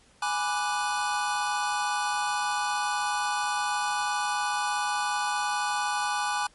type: chord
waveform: square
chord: G# half-diminished seventh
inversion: none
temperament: equal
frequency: 830.6 / 987.8 / 1174.7 / 1480 Hz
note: G#5 / B5 / D6 / F#6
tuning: 0 / 0 / 0 / 0 cents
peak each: -30 / -34 / -33 / -33 dBFS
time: 0.22-6.47 s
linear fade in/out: 5 ms
effects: pink hiss -59 dBFS RMS until 6.54 s + MP3 48 kbps